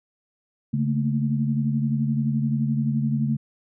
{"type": "tone cluster", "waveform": "sine", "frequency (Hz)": [140.5, 220.3, 231.9], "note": ["C#3", "A3", "A#3"], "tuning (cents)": [24, 2, -9], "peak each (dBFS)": [-23, -24, -30], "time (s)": [0.73, 3.37], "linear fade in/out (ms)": 10, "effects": []}